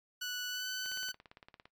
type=tone with pitch glide; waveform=15% pulse; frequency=1480 to 1506.7 Hz; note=F#6 to F#6; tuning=0 to +31 cents; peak=-30 dBFS; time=0.21-1.12 s; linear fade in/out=10 ms; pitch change=+31 cents; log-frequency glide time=0.49-0.68 s
type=click train; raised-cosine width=0.3 ms; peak=-36 dBFS; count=15; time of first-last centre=0.86-1.655 s; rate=17.6 Hz
effects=noise-tail reverb RT60 0.1 s tail -17 dB re dry + AAC 64 kbps